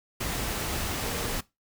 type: tone in noise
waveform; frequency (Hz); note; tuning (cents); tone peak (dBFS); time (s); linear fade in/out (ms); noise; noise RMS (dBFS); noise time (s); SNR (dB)
sine; 466.2; A#4; 0; -39; 1.02-1.35; 10; pink; -31; 0.2-1.41; -11
effects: noise-tail reverb RT60 0.2 s tail -19 dB re dry

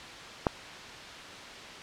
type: click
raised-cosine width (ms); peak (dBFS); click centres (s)
1; -9; 0.468
effects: white hiss -43 dBFS RMS until 1.82 s + low-pass 4000 Hz 12 dB/octave

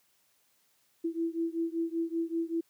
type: beating tone pair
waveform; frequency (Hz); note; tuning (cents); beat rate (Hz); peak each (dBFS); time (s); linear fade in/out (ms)
sine; 329.6 / 334.8; E4 / E4; 0 / +27; 5.2; -32 / -33; 1.04-2.61; 10
effects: white hiss -70 dBFS RMS until 2.69 s + high-pass 80 Hz 12 dB/octave

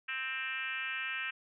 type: tone with frequency modulation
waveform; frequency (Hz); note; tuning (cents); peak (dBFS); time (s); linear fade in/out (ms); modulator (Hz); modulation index
sine; 2108; C7; +12; -34; 0.08-1.31; 10; 266; 2.7
effects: none

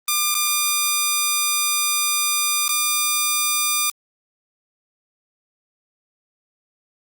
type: tone with dropouts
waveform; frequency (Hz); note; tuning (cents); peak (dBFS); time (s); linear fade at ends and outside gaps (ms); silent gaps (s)
5% pulse; 1200; D6; +37; -6; 0.08-3.9; 2; 0.344-0.35 / 2.681-2.691
effects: Opus 32 kbps

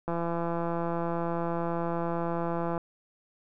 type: click train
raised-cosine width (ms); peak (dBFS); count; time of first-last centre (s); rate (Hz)
1; -18; 457; 0.08-2.778; 169
effects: none

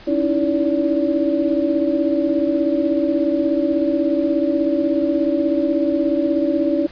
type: tone cluster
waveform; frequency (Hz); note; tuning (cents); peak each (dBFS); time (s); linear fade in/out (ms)
sine; 279.2 / 314.6 / 331.1 / 574; C#4 / D#4 / E4 / D5; +13 / +19 / +8 / -40; -21; 0.07-6.87; 10
effects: pink hiss -42 dBFS RMS until 6.91 s + resampled to 11025 Hz

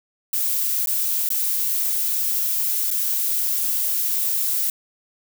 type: noise with dropouts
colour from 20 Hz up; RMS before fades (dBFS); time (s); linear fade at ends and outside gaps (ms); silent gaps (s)
violet; -22; 0.33-4.7; 2; 0.86-0.872 / 1.29-1.303 / 2.905-2.911
effects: none

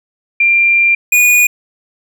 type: tone pair in turn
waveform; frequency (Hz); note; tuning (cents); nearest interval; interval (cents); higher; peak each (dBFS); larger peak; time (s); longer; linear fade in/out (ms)
sine / square; 2380 / 2454; D7 / D#7; +22 / -25; minor second; 53; second; -7; neither; 0.4-0.95 / 1.12-1.47; first; 5
effects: none

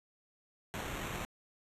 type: noise with sample-and-hold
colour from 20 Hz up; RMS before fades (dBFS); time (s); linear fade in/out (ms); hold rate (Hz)
pink; -40; 0.74-1.25; 0; 4900
effects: resampled to 32000 Hz

